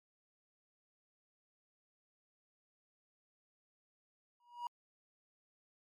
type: tone with exponential growth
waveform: triangle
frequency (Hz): 960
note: B5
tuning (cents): -49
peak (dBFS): -33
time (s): 4.4-4.67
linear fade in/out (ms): 2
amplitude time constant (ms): 58
effects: MP3 96 kbps